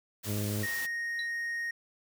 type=noise; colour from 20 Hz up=white; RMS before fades=-40 dBFS; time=0.23-0.87 s; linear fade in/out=20 ms
type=harmonic tone; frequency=103.83 Hz; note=G#2; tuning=in tune; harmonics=1 / 2 / 3 / 4 / 5 / 6; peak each=-32 / -36 / -41 / -42 / -46 / -48 dBFS; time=0.25-0.67 s; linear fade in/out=50 ms
type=tone; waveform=triangle; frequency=1864 Hz; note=A#6; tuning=1 cent flat; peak=-30 dBFS; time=0.63-1.71 s; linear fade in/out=5 ms
type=tone with exponential decay; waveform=sine; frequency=3951 Hz; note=B7; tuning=in tune; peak=-33 dBFS; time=1.19-1.31 s; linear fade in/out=2 ms; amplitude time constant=25 ms
effects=none